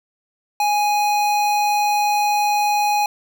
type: tone with notch filter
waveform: square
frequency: 830.6 Hz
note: G#5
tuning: in tune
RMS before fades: -18 dBFS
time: 0.6-3.06 s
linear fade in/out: 2 ms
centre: 9600 Hz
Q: 1.9
effects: none